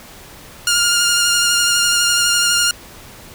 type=tone with vibrato; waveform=10% pulse; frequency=1411 Hz; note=F6; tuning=17 cents sharp; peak=-4 dBFS; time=0.67-2.71 s; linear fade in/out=2 ms; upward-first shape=triangle; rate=12 Hz; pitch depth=25 cents each way; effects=pink hiss -39 dBFS RMS until 3.34 s